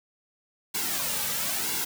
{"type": "noise with flanger", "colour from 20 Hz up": "white", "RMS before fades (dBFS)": -29, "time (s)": [0.74, 1.85], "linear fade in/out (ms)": 10, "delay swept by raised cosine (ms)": [1.6, 2.9], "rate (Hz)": 1, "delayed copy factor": -0.7, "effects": []}